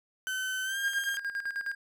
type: tone with pitch glide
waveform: 35% pulse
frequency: 1526 to 1607.4 Hz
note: G6 to G6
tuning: -47 to +43 cents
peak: -29 dBFS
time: 0.27-1.17 s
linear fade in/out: 0 ms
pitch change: +90 cents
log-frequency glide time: 0.64-0.78 s
type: tone with tremolo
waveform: triangle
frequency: 1616 Hz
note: G#6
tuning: 48 cents flat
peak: -28 dBFS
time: 0.83-1.75 s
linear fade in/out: 5 ms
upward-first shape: square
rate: 9.6 Hz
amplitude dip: 70%
effects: none